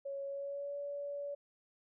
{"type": "tone with pitch glide", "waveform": "sine", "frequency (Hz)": [554.4, 571], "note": ["C#5", "D5"], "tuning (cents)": [0, -49], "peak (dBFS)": -38, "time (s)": [0.05, 1.35], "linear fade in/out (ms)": 10, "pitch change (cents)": 51, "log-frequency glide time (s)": [0.25, 0.77], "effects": []}